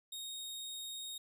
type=tone; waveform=sawtooth; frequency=3729 Hz; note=A#7; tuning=in tune; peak=-39 dBFS; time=0.12-1.18 s; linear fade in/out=5 ms; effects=none